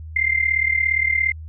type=tone with amplitude modulation; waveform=sine; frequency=2093 Hz; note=C7; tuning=in tune; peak=-13 dBFS; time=0.16-1.32 s; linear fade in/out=5 ms; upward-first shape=sine; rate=37.3 Hz; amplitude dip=80%; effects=added 79 Hz sine -32 dBFS peak until 1.48 s